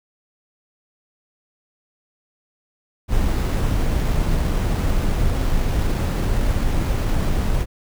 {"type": "noise with sample-and-hold", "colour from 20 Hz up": "brown", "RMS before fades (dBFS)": -19, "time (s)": [3.08, 7.66], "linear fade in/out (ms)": 50, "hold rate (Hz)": 8820, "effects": []}